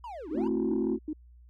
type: linear two-way sweep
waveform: triangle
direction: down then up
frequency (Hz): 1007 to 277.5 to 1007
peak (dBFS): -36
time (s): 0.04-0.48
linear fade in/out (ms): 2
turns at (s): 0.29
type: tone bursts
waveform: sine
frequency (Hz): 307.3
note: D#4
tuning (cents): -21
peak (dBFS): -30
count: 3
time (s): 0.31-1.132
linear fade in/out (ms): 5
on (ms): 54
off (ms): 330
type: chord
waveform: sine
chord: F# half-diminished seventh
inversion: first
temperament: just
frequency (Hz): 222 / 266.4 / 333 / 370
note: A3 / C4 / E4 / F#4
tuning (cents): +16 / +31 / +18 / 0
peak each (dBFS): -30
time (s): 0.33-0.99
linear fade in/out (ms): 50
effects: tanh soft clip ceiling -20 dBFS + added 60 Hz sine -51 dBFS peak until 1.49 s